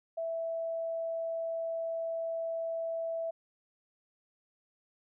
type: tone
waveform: sine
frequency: 659.3 Hz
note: E5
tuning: in tune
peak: -32 dBFS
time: 0.17-3.31 s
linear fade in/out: 10 ms
effects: none